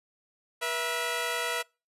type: tone pair together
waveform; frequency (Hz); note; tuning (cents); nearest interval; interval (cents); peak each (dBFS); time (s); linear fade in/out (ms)
10% pulse; 481.9 / 659.3; B4 / E5; -43 / 0; perfect fourth; 543; -23; 0.61-1.63; 20
effects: noise-tail reverb RT60 0.3 s tail -26 dB re dry + resampled to 32000 Hz